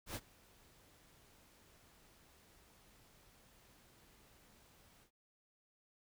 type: noise with ADSR envelope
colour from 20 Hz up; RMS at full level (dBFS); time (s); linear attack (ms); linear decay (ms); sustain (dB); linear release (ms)
pink; -42; 0.06-5.11; 90; 49; -24; 89
effects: none